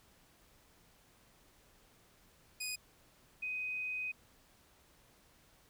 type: tone pair in turn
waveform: 15% pulse / sine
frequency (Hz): 2489 / 2506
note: D#7 / D#7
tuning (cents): 0 / +12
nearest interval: unison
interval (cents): 12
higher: second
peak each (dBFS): -31 / -36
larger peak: first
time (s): 2.6-2.76 / 3.42-4.12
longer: second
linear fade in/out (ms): 10
effects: pink hiss -66 dBFS RMS until 5.69 s